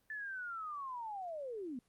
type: linear sweep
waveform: sine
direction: down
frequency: 1760 to 230 Hz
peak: -40 dBFS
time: 0.1-1.79 s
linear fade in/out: 2 ms
effects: pink hiss -75 dBFS RMS until 1.88 s + Opus 32 kbps